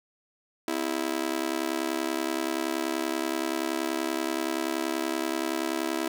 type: tone with amplitude modulation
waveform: sawtooth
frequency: 327.6 Hz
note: E4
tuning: 11 cents flat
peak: -19 dBFS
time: 0.68-6.08 s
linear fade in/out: 2 ms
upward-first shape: sine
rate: 70.5 Hz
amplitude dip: 100%
effects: none